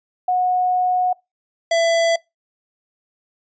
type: tone pair in turn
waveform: sine / square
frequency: 730 / 667.6 Hz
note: F#5 / E5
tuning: -24 / +22 cents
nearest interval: major second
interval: 154 cents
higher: first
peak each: -15 dBFS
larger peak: neither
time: 0.28-1.13 / 1.71-2.16 s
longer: first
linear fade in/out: 5 ms
effects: noise-tail reverb RT60 0.2 s tail -23 dB re dry + resampled to 16000 Hz